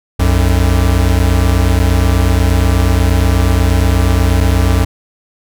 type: tone pair together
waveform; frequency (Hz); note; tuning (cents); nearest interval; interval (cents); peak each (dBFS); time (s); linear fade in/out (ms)
square; 61.66 / 90; B1 / F#2; -2 / -47; perfect fifth; 655; -12; 0.19-4.85; 10
effects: none